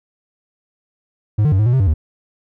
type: tone with pitch steps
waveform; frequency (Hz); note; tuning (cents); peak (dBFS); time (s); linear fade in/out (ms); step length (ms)
triangle; 105.6 / 151 / 95.3 / 107.1 / 121.4 / 132.1 / 96.8 / 77.3; G#2 / D3 / G2 / A2 / B2 / C3 / G2 / D#2; +29 / +48 / -48 / -46 / -29 / +17 / -21 / -11; -9; 1.38-1.94; 10; 70
effects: none